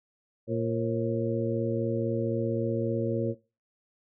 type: harmonic tone with a mistuned harmonic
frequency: 115.6 Hz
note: A#2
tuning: 14 cents flat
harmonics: 1 / 2 / 3 / 4 / 5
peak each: -32 / -32 / -32 / -32 / -32 dBFS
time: 0.47-3.35 s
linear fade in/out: 50 ms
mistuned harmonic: 5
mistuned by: -98 cents
effects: noise-tail reverb RT60 0.3 s tail -19 dB re dry